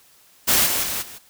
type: noise with level steps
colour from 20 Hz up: white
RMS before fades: -17 / -22 / -26 / -39 dBFS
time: 0.47-1.19 s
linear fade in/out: 20 ms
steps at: 0.65 / 0.82 / 1.01 s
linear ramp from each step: 20 ms
effects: white hiss -54 dBFS RMS until 1.29 s